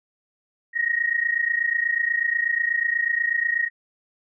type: tone pair together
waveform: sine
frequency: 1864.7 / 1892.9 Hz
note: A#6 / A#6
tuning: 0 / +26 cents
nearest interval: unison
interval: 26 cents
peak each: -23 dBFS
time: 0.73-3.7 s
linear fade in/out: 50 ms
effects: none